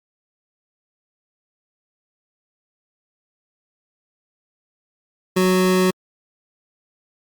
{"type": "tone pair together", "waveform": "square", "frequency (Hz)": [185, 369.7], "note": ["F#3", "F#4"], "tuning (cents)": [0, -1], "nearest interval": "octave", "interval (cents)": 1199, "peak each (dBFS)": -18, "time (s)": [5.36, 5.91], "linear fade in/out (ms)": 10, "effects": ["Opus 48 kbps"]}